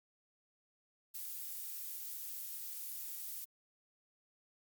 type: noise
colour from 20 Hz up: violet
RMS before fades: -44 dBFS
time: 1.14-3.45 s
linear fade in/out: 10 ms
effects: Opus 48 kbps